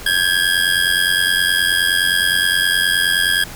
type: ring-modulated tone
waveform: 25% pulse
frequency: 1636 Hz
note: G#6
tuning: 26 cents flat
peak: -7 dBFS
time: 0.06-3.44 s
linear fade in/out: 5 ms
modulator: 44.8 Hz
effects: pink hiss -34 dBFS RMS until 3.55 s